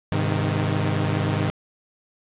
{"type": "chord", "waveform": "sawtooth", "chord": "Ab major", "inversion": "none", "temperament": "equal with one note detuned", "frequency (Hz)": [101.28, 130.81, 155.56], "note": ["Ab2", "C3", "Eb3"], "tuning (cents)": [-43, 0, 0], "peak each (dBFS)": [-20, -23, -21], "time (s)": [0.12, 1.5], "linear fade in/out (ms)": 0, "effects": ["resampled to 8000 Hz", "8-bit"]}